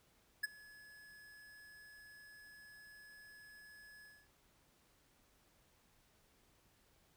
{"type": "tone with ADSR envelope", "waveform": "square", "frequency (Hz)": 1700, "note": "G#6", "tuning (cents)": 40, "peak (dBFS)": -33, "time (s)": [0.43, 4.29], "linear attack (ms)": 11, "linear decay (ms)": 20, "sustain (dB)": -24, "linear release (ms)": 250, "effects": ["pink hiss -72 dBFS RMS until 7.16 s"]}